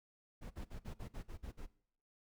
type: noise bursts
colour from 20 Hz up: brown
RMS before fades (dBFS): -45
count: 9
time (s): 0.41-1.667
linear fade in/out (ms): 20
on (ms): 97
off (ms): 48
effects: noise-tail reverb RT60 0.6 s tail -19 dB re dry